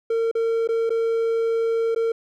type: tone with dropouts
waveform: triangle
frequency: 456.1 Hz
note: A#4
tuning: 38 cents flat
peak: -17 dBFS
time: 0.1-2.12 s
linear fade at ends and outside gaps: 5 ms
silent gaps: 0.314-0.351 / 0.675-0.688 / 0.895-0.903 / 1.948-1.96 s
effects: none